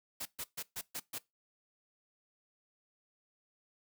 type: noise bursts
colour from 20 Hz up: white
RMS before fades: -40 dBFS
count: 6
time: 0.2-1.186 s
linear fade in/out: 10 ms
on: 56 ms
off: 130 ms
effects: noise-tail reverb RT60 0.2 s tail -21 dB re dry